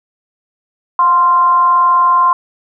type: tone with frequency modulation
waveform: sine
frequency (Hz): 1046.5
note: C6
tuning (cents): 0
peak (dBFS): -7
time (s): 0.99-2.33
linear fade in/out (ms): 2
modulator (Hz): 331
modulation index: 0.28
effects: none